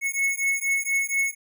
square beating tone pair, 2194 / 2198.2 Hz, C#7 / C#7, -18 / -15 cents, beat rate 4.2 Hz, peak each -26 dBFS, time 0.01-1.35 s, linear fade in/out 50 ms, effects none

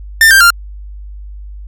45% pulse tone with pitch steps, 1794 / 1579.9 / 1391.4 Hz, A6 / G6 / F6, +33 / +13 / -7 cents, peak -3 dBFS, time 0.21-0.504 s, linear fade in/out 2 ms, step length 98 ms, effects added 50 Hz sine -26 dBFS peak until 1.67 s

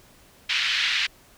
pink band-pass noise, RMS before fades -24 dBFS, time 0.49-1.07 s, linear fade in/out 10 ms, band 1900 to 4100 Hz, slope 24 dB/octave, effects pink hiss -54 dBFS RMS until 1.37 s

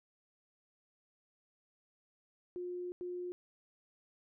sine tone bursts at uneven times, 357 Hz, F4, 38 cents sharp, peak -38 dBFS, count 2, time 2.56-2.92 / 3.01-3.32 s, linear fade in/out 0 ms, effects none

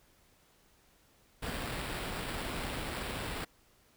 pink noise with sample-and-hold, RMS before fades -38 dBFS, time 1.42-3.45 s, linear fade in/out 10 ms, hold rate 6300 Hz, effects pink hiss -66 dBFS RMS until 3.96 s

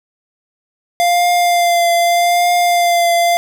square tone with vibrato, 696 Hz, F5, 6 cents flat, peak -11 dBFS, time 1-3.37 s, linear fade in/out 0 ms, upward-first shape triangle, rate 0.82 Hz, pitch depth 25 cents each way, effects none

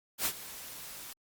white noise with ADSR envelope, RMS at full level -29 dBFS, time 0.18-1.13 s, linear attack 75 ms, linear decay 66 ms, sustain -16 dB, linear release 4 ms, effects Opus 48 kbps

